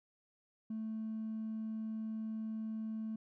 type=tone with hard clipping; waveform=sine; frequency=220 Hz; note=A3; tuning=in tune; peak=-38 dBFS; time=0.7-3.16 s; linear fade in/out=5 ms; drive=1 dB; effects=none